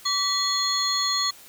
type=tone cluster; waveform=sine; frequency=1141 / 1963 / 3405 / 4274 / 6680 Hz; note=C#6 / B6 / G#7 / C8 / G#8; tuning=+50 / -11 / +42 / +36 / +9 cents; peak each=-28 / -33 / -31 / -24 / -30 dBFS; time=0.05-1.31 s; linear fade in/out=10 ms; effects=white hiss -48 dBFS RMS until 1.48 s